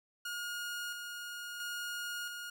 sawtooth tone with tremolo, 1431 Hz, F6, 42 cents sharp, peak -34 dBFS, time 0.25-2.5 s, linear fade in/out 5 ms, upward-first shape square, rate 0.74 Hz, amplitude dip 35%, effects none

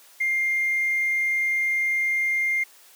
sine tone with hard clipping, 2110 Hz, C7, 14 cents sharp, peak -21 dBFS, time 0.2-2.64 s, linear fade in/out 10 ms, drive 1 dB, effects white hiss -52 dBFS RMS until 2.95 s + high-pass 400 Hz 12 dB/octave

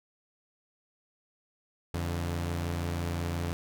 sawtooth tone pair together, 85.9 / 144.93 Hz, F2 / D3, -28 / -23 cents, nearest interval major sixth, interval 905 cents, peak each -27 / -34 dBFS, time 1.94-3.53 s, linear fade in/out 0 ms, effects none

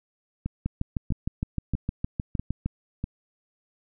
two click trains, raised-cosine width 5 ms, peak -16 / -14 dBFS, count 5 / 14, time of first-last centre 0.46-3.041 / 0.66-2.66 s, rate 1.55 / 6.5 Hz, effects none

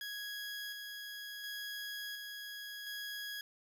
20% pulse tone with tremolo, 1661.2 Hz, G#6, in tune, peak -36 dBFS, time 0.01-3.41 s, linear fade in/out 2 ms, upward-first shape square, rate 0.7 Hz, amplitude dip 30%, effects none

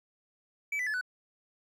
triangle tone with pitch steps, 2300 / 1990.7 / 1723.1 / 1491.4 Hz, D7 / B6 / A6 / F#6, -37 / +13 / -37 / +13 cents, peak -28 dBFS, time 0.72-1.012 s, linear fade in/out 5 ms, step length 73 ms, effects none

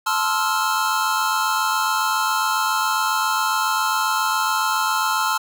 square chord, F major seventh, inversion first, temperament just, 873.1 / 1047.7 / 1309.6 / 1396.9 Hz, A5 / C6 / E6 / F6, -14 / +2 / -12 / 0 cents, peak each -25 dBFS, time 0.06-5.38 s, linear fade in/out 10 ms, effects none

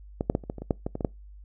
clicks, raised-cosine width 2 ms, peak -13 / -8 / -10 / -29 / -17 / -25 / -22 / -9 / -16 / -18 / -18 / -10 dBFS, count 12, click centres 0.209 / 0.299 / 0.351 / 0.438 / 0.499 / 0.583 / 0.62 / 0.708 / 0.865 / 0.954 / 1.008 / 1.048 s, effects noise-tail reverb RT60 0.2 s tail -25 dB re dry + added 50 Hz sine -44 dBFS peak until 1.44 s

